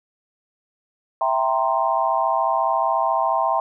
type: chord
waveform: sine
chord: C dominant seventh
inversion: first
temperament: equal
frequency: 659.3 / 784 / 932.3 / 1046.5 Hz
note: E5 / G5 / Bb5 / C6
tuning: 0 / 0 / 0 / 0 cents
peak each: -23 dBFS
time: 1.21-3.6 s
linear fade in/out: 2 ms
effects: none